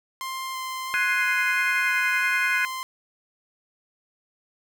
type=tone with vibrato; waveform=sawtooth; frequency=1046.5 Hz; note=C6; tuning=in tune; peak=-26 dBFS; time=0.21-2.83 s; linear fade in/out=0 ms; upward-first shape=square; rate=1.5 Hz; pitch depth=9 cents each way
type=chord; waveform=sine; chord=Ab dominant seventh; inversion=third; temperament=equal; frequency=1480 / 1661.2 / 2093 / 2489 Hz; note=Gb6 / Ab6 / C7 / Eb7; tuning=0 / 0 / 0 / 0 cents; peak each=-25 / -28 / -26 / -28 dBFS; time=0.94-2.65 s; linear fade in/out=0 ms
effects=none